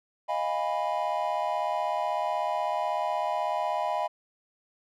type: chord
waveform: triangle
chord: F half-diminished seventh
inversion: third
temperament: equal with one note detuned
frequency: 622.3 / 698.5 / 820.1 / 987.8 Hz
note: Eb5 / F5 / Ab5 / Cb6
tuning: 0 / 0 / -22 / 0 cents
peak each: -30 dBFS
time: 0.28-4.08 s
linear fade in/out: 20 ms
effects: none